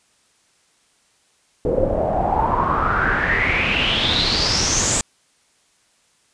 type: noise with low-pass filter sweep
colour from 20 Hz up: pink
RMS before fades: -19 dBFS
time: 1.65-5.01 s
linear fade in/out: 2 ms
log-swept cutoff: 460 to 7800 Hz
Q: 7.5
effects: white hiss -60 dBFS RMS until 6.33 s + resampled to 22050 Hz